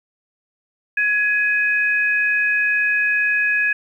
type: tone pair together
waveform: sine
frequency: 1677.1 / 2515 Hz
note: G#6 / D#7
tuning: +16 / +18 cents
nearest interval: perfect fifth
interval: 702 cents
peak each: -17 / -20 dBFS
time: 0.97-3.73 s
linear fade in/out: 5 ms
effects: 9-bit